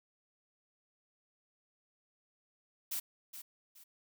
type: noise with echo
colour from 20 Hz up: blue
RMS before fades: -37 dBFS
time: 2.91-3 s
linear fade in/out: 10 ms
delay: 420 ms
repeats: 2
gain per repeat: -10 dB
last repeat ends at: 3.84 s
effects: none